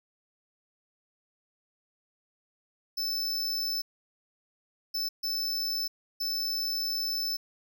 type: tone bursts at uneven times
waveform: square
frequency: 5274 Hz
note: E8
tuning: in tune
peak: -29 dBFS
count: 4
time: 2.97-3.82 / 4.94-5.09 / 5.23-5.88 / 6.2-7.37 s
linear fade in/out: 10 ms
effects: none